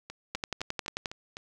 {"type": "two click trains", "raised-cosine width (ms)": 0.2, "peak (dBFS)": [-14, -23], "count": [9, 6], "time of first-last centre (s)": [[0.35, 1.058], [0.1, 1.369]], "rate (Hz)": [11.3, 3.94], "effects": []}